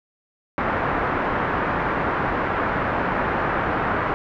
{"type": "low-pass noise", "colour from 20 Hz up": "white", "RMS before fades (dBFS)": -23, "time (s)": [0.58, 4.14], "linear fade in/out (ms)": 0, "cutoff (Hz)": 1600, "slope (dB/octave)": 24, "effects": []}